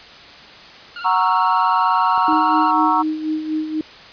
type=tone with vibrato; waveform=sawtooth; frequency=1400 Hz; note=F6; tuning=4 cents sharp; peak=-25 dBFS; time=0.96-2.71 s; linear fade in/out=2 ms; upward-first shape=sine; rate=20 Hz; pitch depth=50 cents each way
type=chord; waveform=sine; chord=F# dominant seventh; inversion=none; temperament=equal; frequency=740 / 932.3 / 1108.7 / 1318.5 Hz; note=F#5 / A#5 / C#6 / E6; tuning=0 / 0 / 0 / 0 cents; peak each=-22 / -17 / -19 / -21 dBFS; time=1.04-3.03 s; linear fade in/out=20 ms
type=clicks; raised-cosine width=1 ms; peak=-22 dBFS; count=2; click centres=2.178 / 2.328 s
type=tone with tremolo; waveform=sine; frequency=311.1 Hz; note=D#4; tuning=in tune; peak=-17 dBFS; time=2.28-3.81 s; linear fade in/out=2 ms; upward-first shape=sine; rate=4.1 Hz; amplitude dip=60%
effects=white hiss -40 dBFS RMS until 4.12 s + resampled to 11025 Hz